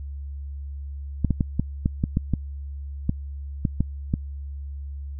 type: clicks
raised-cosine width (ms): 5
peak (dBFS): -8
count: 12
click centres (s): 1.247 / 1.307 / 1.408 / 1.596 / 1.859 / 2.039 / 2.171 / 2.337 / 3.094 / 3.652 / 3.806 / 4.139
effects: added 70 Hz sine -31 dBFS peak until 5.19 s